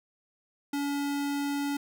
square tone, 284.4 Hz, C#4, 45 cents sharp, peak -29 dBFS, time 0.73-1.77 s, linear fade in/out 5 ms, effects none

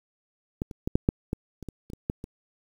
clicks, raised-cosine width 3 ms, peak -15 / -26 / -14 / -7 / -7 / -14 / -26 / -23 / -28 / -24 / -13 / -23 dBFS, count 12, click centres 0.619 / 0.712 / 0.875 / 0.955 / 1.089 / 1.331 / 1.627 / 1.687 / 1.901 / 1.934 / 2.099 / 2.241 s, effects 8-bit

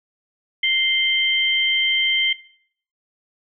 sine tone pair together, 2093 / 3133 Hz, C7 / G7, 0 / -2 cents, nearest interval perfect fifth, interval 698 cents, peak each -19 dBFS, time 0.63-2.33 s, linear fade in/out 5 ms, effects noise-tail reverb RT60 0.6 s tail -19 dB re dry

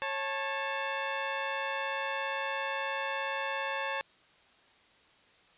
15% pulse tone pair together, 547.4 / 880 Hz, C#5 / A5, -22 / 0 cents, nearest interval minor sixth, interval 822 cents, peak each -28 dBFS, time 0.02-4.01 s, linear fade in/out 0 ms, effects white hiss -62 dBFS RMS until 5.57 s + resampled to 8000 Hz

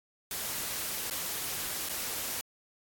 white noise with dropouts, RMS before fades -35 dBFS, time 0.31-2.41 s, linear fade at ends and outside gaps 1 ms, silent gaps 1.099-1.109 / 1.888-1.894 s, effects AAC 64 kbps

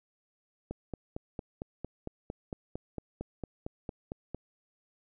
click train, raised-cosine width 2 ms, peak -23 dBFS, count 17, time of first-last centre 0.71-4.346 s, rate 4.4 Hz, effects none

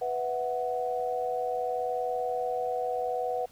sine chord, B suspended fourth, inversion none, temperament equal, 493.9 / 659.3 / 740 Hz, B4 / E5 / F#5, 0 / 0 / 0 cents, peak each -31 / -36 / -31 dBFS, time 0.01-3.46 s, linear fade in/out 10 ms, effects pink hiss -58 dBFS RMS until 3.51 s

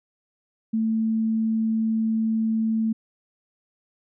sine tone, 222.2 Hz, A3, 17 cents sharp, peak -20 dBFS, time 0.73-2.93 s, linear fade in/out 10 ms, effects none

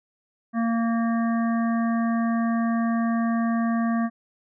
harmonic tone, 230 Hz, A#3, 23 cents flat, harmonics 1 / 3 / 5 / 7 / 8, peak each -21 / -31 / -33 / -39 / -39 dBFS, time 0.53-4.1 s, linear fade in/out 50 ms, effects none

